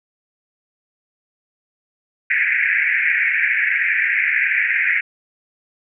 white band-pass noise, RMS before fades -18 dBFS, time 2.3-5.01 s, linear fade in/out 5 ms, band 1600 to 2400 Hz, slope 96 dB/octave, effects none

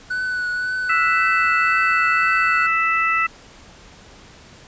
triangle tone with vibrato, 1487 Hz, F#6, 8 cents sharp, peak -19 dBFS, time 0.1-2.67 s, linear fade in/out 10 ms, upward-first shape triangle, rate 1.9 Hz, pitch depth 27 cents each way
harmonic tone, 660 Hz, E5, 2 cents sharp, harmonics 2 / 3 / 4, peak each -19 / -21 / -22 dBFS, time 0.89-3.27 s, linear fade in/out 10 ms
effects pink hiss -45 dBFS RMS until 4.67 s + resampled to 16000 Hz

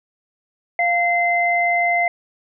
sine tone pair together, 698.5 / 2067 Hz, F5 / C7, 0 / -22 cents, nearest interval octave + perfect fifth, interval 1878 cents, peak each -18 dBFS, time 0.79-2.08 s, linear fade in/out 2 ms, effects none

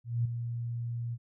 sine tone with ADSR envelope, 118.2 Hz, A#2, 24 cents sharp, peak -24 dBFS, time 0.04-1.18 s, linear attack 210 ms, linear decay 8 ms, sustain -8 dB, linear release 47 ms, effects none

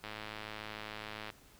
click train, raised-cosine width 0.3 ms, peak -26 dBFS, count 136, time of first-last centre 0.04-1.302 s, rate 107 Hz, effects pink hiss -61 dBFS RMS until 1.59 s

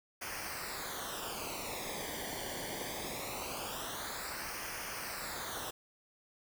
pink noise with flanger, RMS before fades -41 dBFS, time 0.21-5.71 s, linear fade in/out 10 ms, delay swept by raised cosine 0.26 to 0.77 ms, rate 0.22 Hz, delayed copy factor -0.75, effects none

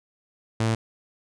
sawtooth tone, 112.4 Hz, A2, 37 cents sharp, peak -17 dBFS, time 0.6-0.75 s, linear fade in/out 5 ms, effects resampled to 22050 Hz

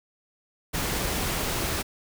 pink noise, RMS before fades -28 dBFS, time 0.73-1.83 s, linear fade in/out 20 ms, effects none

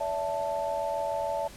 sine chord, D suspended second, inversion none, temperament equal with one note detuned, 572.6 / 659.3 / 880 Hz, D5 / E5 / A5, -44 / 0 / 0 cents, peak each -32 dBFS, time 0-1.48 s, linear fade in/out 10 ms, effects pink hiss -48 dBFS RMS until 1.56 s + low-pass 12000 Hz 12 dB/octave

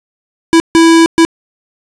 square tone bursts at uneven times, 329.6 Hz, E4, in tune, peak -4 dBFS, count 3, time 0.53-0.6 / 0.75-1.06 / 1.18-1.25 s, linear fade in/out 0 ms, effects resampled to 22050 Hz + 7-bit

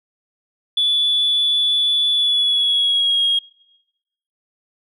sine tone with pitch glide, 3451 to 3272 Hz, A7 to G#7, -34 to -26 cents, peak -13 dBFS, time 0.77-3.39 s, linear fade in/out 5 ms, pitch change -92 cents, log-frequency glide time 2.12-3.23 s, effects noise-tail reverb RT60 1.0 s tail -26 dB re dry + tanh soft clip ceiling -10 dBFS

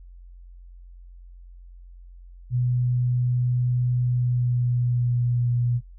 sine tone with pitch glide, 123.6 to 121.06 Hz, B2 to B2, +2 to -34 cents, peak -20 dBFS, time 2.5-5.81 s, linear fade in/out 50 ms, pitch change -36 cents, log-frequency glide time 3.94-5.47 s, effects noise-tail reverb RT60 0.1 s tail -17 dB re dry + added 44 Hz sine -42 dBFS peak until 5.98 s

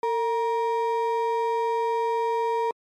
triangle ring-modulated tone, 700 Hz, F5, 4 cents sharp, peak -17 dBFS, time 0.03-2.71 s, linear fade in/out 2 ms, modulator 246 Hz, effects MP3 64 kbps

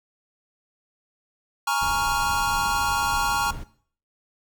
square chord, Bb minor seventh, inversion third, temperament equal with one note detuned, 834.5 / 932.3 / 1108.7 / 1396.9 Hz, Ab5 / Bb5 / Db6 / F6, +8 / 0 / 0 / 0 cents, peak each -28 dBFS, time 1.67-3.51 s, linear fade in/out 5 ms
brown noise, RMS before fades -35 dBFS, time 1.81-3.64 s, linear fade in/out 10 ms
effects noise-tail reverb RT60 0.5 s tail -17 dB re dry

